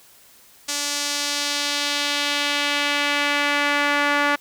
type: tone with band-pass filter sweep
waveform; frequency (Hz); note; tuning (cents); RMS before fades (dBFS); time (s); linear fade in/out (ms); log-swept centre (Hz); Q
sawtooth; 288.9; D4; -28; -22; 0.68-4.36; 10; 6300 to 1600; 1.3
effects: white hiss -51 dBFS RMS until 4.4 s